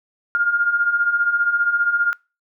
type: beating tone pair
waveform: sine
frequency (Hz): 1400 / 1415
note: F6 / F6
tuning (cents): +4 / +22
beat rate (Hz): 15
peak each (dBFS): -23 / -17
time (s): 0.35-2.13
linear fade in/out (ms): 0
effects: noise-tail reverb RT60 0.3 s tail -25 dB re dry